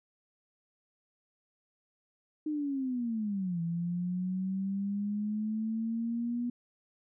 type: linear two-way sweep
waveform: sine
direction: down then up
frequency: 309.2 to 166.6 to 242.9 Hz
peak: -30 dBFS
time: 2.46-6.5 s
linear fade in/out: 5 ms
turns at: 3.61 s
effects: none